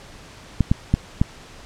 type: clicks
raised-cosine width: 5 ms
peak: -3 dBFS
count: 4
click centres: 0.607 / 0.715 / 0.94 / 1.215 s
effects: pink hiss -43 dBFS RMS until 1.65 s + low-pass 7000 Hz 12 dB/octave